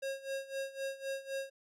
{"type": "tone with tremolo", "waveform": "square", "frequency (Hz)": 542, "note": "C#5", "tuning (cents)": -39, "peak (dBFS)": -35, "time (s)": [0.02, 1.5], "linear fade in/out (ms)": 10, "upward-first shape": "sine", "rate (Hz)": 3.9, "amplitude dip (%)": 85, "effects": ["low-pass 11000 Hz 12 dB/octave"]}